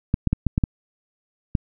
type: clicks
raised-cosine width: 5 ms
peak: -6 dBFS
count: 7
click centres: 0.141 / 0.273 / 0.33 / 0.467 / 0.579 / 0.638 / 1.552 s
effects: none